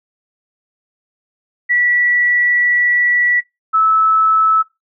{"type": "tone pair in turn", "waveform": "sine", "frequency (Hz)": [1949, 1304.3], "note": ["B6", "E6"], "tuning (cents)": [-23, -19], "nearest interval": "perfect fifth", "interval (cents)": 696, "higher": "first", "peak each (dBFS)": [-11, -9], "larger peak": "second", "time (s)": [[1.69, 3.41], [3.73, 4.63]], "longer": "first", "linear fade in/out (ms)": 20, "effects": ["noise-tail reverb RT60 0.2 s tail -20 dB re dry"]}